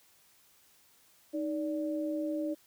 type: tone pair together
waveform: sine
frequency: 310.5 / 580.3 Hz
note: D#4 / D5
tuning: -3 / -21 cents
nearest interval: major seventh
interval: 1082 cents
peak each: -32 / -36 dBFS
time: 1.33-2.55 s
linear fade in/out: 20 ms
effects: white hiss -64 dBFS RMS until 2.66 s